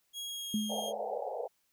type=tone with pitch glide; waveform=sawtooth; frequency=3300 to 3234 Hz; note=G#7 to G#7; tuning=-12 to -47 cents; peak=-35 dBFS; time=0.13-0.93 s; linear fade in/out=50 ms; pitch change=-35 cents; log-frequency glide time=0.24-0.71 s
type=tone with exponential decay; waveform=sine; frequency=213.1 Hz; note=G#3; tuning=45 cents sharp; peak=-27 dBFS; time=0.54-1.19 s; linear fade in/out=2 ms; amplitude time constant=140 ms
type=band-pass noise; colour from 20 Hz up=pink; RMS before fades=-37 dBFS; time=0.69-1.48 s; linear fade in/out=20 ms; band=440 to 840 Hz; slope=96 dB/octave
effects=white hiss -75 dBFS RMS until 1.72 s